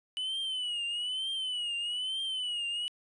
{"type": "tone with vibrato", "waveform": "triangle", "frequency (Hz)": 2977, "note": "F#7", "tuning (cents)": 10, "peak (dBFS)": -30, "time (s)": [0.17, 2.88], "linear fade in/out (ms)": 0, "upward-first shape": "triangle", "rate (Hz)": 1.1, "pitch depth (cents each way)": 120, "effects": ["resampled to 24000 Hz", "12-bit"]}